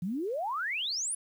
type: exponential sweep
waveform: sine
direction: up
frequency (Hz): 164.81 to 10320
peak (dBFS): -30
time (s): 0.02-1.15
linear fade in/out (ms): 5
effects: 10-bit